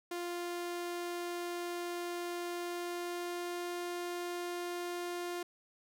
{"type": "tone with pitch glide", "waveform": "sawtooth", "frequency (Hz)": [349.2, 351.2], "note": ["F4", "F4"], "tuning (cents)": [0, 10], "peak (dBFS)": -33, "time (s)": [0.11, 5.43], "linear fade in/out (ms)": 5, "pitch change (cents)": 10, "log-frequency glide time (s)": [2.49, 3.73], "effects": []}